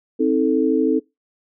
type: chord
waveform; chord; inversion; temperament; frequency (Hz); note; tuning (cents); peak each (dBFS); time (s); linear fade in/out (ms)
sine; A diminished; first; just; 264 / 316.8 / 440; C4 / Eb4 / A4; +16 / +31 / 0; -19; 0.19-1; 20
effects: noise-tail reverb RT60 0.2 s tail -22 dB re dry